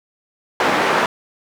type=band-pass noise; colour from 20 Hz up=white; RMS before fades=-17 dBFS; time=0.6-1.06 s; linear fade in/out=2 ms; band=240 to 1400 Hz; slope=12 dB/octave; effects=none